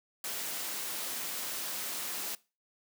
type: noise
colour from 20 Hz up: white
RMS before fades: -37 dBFS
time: 0.24-2.35 s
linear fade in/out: 2 ms
effects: noise-tail reverb RT60 0.3 s tail -21 dB re dry + high-pass 200 Hz 12 dB/octave